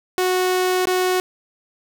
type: tone with dropouts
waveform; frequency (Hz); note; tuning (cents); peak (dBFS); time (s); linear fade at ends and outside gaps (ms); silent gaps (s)
sawtooth; 367.7; F#4; -11; -13; 0.18-1.2; 0; 0.855-0.872
effects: none